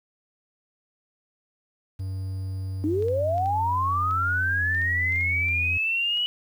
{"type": "tone with pitch glide", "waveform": "triangle", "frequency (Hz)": [94.9, 85.53], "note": ["F#2", "F2"], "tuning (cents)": [44, -36], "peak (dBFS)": -26, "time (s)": [1.99, 5.78], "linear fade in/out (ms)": 10, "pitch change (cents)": -180, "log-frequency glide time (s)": [2.8, 5.47]}
{"type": "linear sweep", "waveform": "sine", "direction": "up", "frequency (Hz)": [288.5, 2960], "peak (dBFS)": -22, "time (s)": [2.84, 6.26], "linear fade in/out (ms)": 0}
{"type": "clicks", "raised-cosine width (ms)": 0.2, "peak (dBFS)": -30, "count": 12, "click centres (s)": [3.024, 3.084, 3.381, 3.459, 4.11, 4.748, 4.817, 5.123, 5.16, 5.21, 5.486, 6.173]}
{"effects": ["9-bit"]}